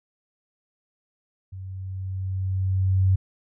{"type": "tone with level ramp", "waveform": "sine", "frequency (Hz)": 94.6, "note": "F#2", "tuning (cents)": 39, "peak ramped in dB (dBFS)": [-34, -15], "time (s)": [1.52, 3.16], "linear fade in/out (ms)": 10, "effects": []}